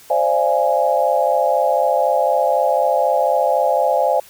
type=chord; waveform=sine; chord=D half-diminished seventh; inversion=third; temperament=equal with one note detuned; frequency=523.3 / 587.3 / 681.3 / 830.6 Hz; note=C5 / D5 / F5 / Ab5; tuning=0 / 0 / -43 / 0 cents; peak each=-19 dBFS; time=0.1-4.2 s; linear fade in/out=5 ms; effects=white hiss -45 dBFS RMS until 4.29 s